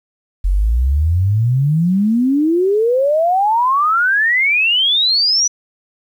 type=exponential sweep; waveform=sine; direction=up; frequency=43.65 to 5980 Hz; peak=-11 dBFS; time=0.44-5.48 s; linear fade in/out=10 ms; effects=8-bit